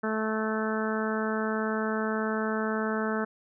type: harmonic tone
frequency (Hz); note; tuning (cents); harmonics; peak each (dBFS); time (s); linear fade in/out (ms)
218.3; A3; -13; 1 / 2 / 3 / 4 / 5 / 6 / 7 / 8; -30 / -32 / -36 / -39 / -39 / -36 / -36 / -41; 0.03-3.25; 10
effects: none